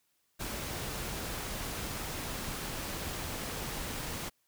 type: noise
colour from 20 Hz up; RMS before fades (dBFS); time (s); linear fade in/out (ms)
pink; -38; 0.39-4.3; 20
effects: white hiss -75 dBFS RMS until 4.47 s